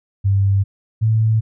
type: tone pair in turn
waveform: sine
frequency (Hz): 98.5 / 110.56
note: G2 / A2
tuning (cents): +9 / +9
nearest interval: major second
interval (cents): 200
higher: second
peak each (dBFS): -12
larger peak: neither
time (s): 0.24-0.64 / 1.01-1.41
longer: neither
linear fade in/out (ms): 20
effects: none